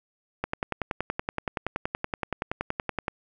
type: click train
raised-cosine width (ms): 0.5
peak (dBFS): -12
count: 29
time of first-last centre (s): 0.44-3.082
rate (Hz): 10.6
effects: none